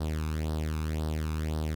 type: tone with flanger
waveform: sawtooth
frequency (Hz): 77.78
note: D#2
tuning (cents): 0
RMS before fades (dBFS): -31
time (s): 0-1.75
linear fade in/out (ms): 10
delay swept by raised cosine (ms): 0.21 to 0.81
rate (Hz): 1.9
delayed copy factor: +0.75
effects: none